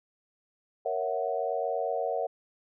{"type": "chord", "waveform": "sine", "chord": "F# dominant seventh", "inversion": "first", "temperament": "equal", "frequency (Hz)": [466.2, 554.4, 659.3, 740], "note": ["A#4", "C#5", "E5", "F#5"], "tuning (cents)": [0, 0, 0, 0], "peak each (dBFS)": -33, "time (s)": [0.85, 2.27], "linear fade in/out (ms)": 10, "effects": []}